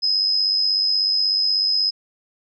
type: tone with amplitude modulation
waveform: sine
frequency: 5080 Hz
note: D#8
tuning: 35 cents sharp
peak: -14 dBFS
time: 0.02-1.91 s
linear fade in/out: 20 ms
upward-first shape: sine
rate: 96.4 Hz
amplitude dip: 55%
effects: none